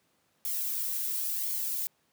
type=noise with flanger; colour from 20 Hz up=violet; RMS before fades=-32 dBFS; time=0.45-1.87 s; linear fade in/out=0 ms; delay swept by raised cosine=0.91 to 2.51 ms; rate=0.95 Hz; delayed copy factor=+0.6; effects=pink hiss -71 dBFS RMS until 2.12 s + high-pass 150 Hz 12 dB/octave